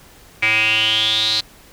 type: tone with band-pass filter sweep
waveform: square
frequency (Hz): 110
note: A2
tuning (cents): 0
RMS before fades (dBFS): -17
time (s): 0.42-1.41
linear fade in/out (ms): 10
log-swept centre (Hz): 2300 to 4200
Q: 9.7
effects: pink hiss -46 dBFS RMS until 1.72 s

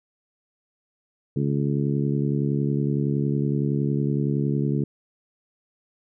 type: harmonic tone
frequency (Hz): 70.8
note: C#2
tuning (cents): +37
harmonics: 2 / 3 / 4 / 5 / 6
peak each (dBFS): -23 / -27 / -29 / -31 / -33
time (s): 1.36-4.84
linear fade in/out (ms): 5
effects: none

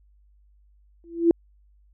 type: tone with exponential growth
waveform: sine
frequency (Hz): 336.9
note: E4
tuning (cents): +38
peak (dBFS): -10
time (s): 1.04-1.31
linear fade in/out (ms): 1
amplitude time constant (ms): 58
effects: added 50 Hz sine -55 dBFS peak until 1.93 s

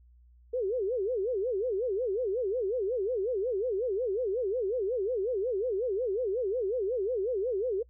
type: tone with vibrato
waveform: sine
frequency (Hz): 440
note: A4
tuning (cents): 0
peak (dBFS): -27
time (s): 0.53-7.83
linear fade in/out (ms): 10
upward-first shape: sine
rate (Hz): 5.5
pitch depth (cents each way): 280
effects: noise-tail reverb RT60 0.1 s tail -26 dB re dry + added 60 Hz sine -55 dBFS peak until 7.89 s

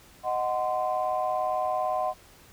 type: chord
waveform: sine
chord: C diminished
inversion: first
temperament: equal with one note detuned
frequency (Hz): 622.3 / 740 / 1033.9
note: Eb5 / Gb5 / C6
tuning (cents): 0 / 0 / -21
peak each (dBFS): -29 / -27 / -31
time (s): 0.23-2.14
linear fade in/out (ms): 50
effects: tanh soft clip ceiling -16 dBFS + pink hiss -54 dBFS RMS until 2.52 s

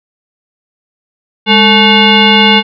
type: tone with frequency modulation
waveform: sine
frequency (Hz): 1518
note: F#6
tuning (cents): +44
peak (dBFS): -3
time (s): 1.46-2.63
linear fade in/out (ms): 50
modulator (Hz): 656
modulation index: 2.9
effects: none

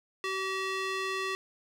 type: tone with band-pass filter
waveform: square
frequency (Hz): 382.1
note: G4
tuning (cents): -44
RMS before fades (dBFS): -33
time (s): 0.24-1.35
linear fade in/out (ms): 0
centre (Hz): 2300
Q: 0.78
effects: none

